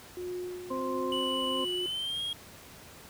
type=tone with tremolo; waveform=sine; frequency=360.1 Hz; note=F#4; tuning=47 cents flat; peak=-33 dBFS; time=0.17-1.86 s; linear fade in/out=0 ms; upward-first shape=sine; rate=1.4 Hz; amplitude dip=60%
type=harmonic tone; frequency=261.6 Hz; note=C4; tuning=in tune; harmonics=1 / 2 / 4; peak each=-35 / -35 / -35 dBFS; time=0.7-1.65 s; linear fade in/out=10 ms
type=tone with pitch glide; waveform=triangle; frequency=2959 to 3264 Hz; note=F#7 to G#7; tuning=-1 to -31 cents; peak=-30 dBFS; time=1.12-2.33 s; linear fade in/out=2 ms; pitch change=+170 cents; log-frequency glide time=1.77-2.22 s
effects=pink hiss -50 dBFS RMS until 3.09 s + high-pass 60 Hz 12 dB/octave

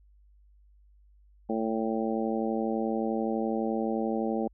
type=harmonic tone; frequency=111.7 Hz; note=A2; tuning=27 cents sharp; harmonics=2 / 3 / 4 / 5 / 6 / 7; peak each=-30 / -33 / -34 / -35 / -41 / -36 dBFS; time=1.49-4.48 s; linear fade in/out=10 ms; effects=added 50 Hz sine -56 dBFS peak until 4.53 s

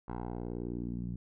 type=tone with low-pass filter sweep; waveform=10% pulse; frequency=59.6 Hz; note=A#1; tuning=39 cents sharp; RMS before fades=-38 dBFS; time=0.08-1.16 s; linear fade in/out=5 ms; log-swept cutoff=1100 to 160 Hz; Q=2.1; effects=none

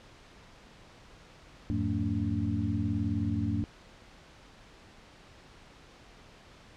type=tone cluster; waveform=sine; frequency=87.2 / 106.2 / 179.9 / 223.7 / 287.6 Hz; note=F2 / G#2 / F#3 / A3 / D4; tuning=-2 / +39 / -48 / +29 / -36 cents; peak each=-34 / -32 / -39 / -33 / -34 dBFS; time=1.7-3.64 s; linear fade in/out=0 ms; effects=pink hiss -54 dBFS RMS until 6.76 s + low-pass 5000 Hz 12 dB/octave

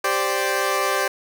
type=chord; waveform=15% pulse; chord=G suspended fourth; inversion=none; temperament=equal; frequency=392 / 523.3 / 587.3 Hz; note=G4 / C5 / D5; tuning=0 / 0 / 0 cents; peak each=-18 dBFS; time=0.04-1.08 s; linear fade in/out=5 ms; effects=none

